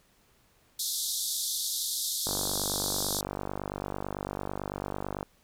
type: band-pass noise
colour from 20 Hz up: pink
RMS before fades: -32 dBFS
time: 0.79-3.21 s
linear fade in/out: 5 ms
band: 3500 to 14000 Hz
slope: 96 dB/octave
type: click train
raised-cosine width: 1 ms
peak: -19 dBFS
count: 146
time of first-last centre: 2.27-5.229 s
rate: 49 Hz
effects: pink hiss -65 dBFS RMS until 5.43 s